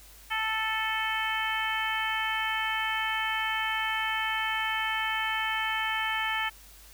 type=harmonic tone with a mistuned harmonic; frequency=440 Hz; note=A4; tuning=in tune; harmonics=2 / 3 / 4 / 5 / 6 / 7; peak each=-33 / -35 / -32 / -34 / -38 / -35 dBFS; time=0.3-6.5 s; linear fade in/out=20 ms; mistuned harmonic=6; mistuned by=-27 cents; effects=added 50 Hz sine -53 dBFS peak until 6.93 s + white hiss -53 dBFS RMS until 6.93 s